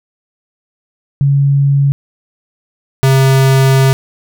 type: tone pair in turn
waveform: sine / square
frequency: 140 / 133.9 Hz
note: C#3 / C3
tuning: +18 / +40 cents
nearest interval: minor second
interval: 78 cents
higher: first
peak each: -7 dBFS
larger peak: neither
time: 1.21-1.92 / 3.03-3.93 s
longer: second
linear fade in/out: 0 ms
effects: none